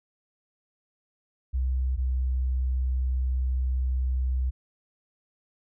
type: tone pair in turn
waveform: sine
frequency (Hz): 64.2 / 63.92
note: C2 / C2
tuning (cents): -32 / -40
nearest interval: unison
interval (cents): 8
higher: first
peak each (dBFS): -23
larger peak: neither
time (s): 1.53-1.97 / 1.97-4.51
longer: second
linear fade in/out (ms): 20
effects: none